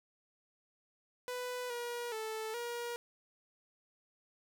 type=tone with pitch steps; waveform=sawtooth; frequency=496.5 / 479 / 438.9 / 475.9 Hz; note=B4 / A#4 / A4 / A#4; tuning=+9 / +47 / -4 / +36 cents; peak=-34 dBFS; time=1.28-2.96 s; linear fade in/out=0 ms; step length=420 ms; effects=11-bit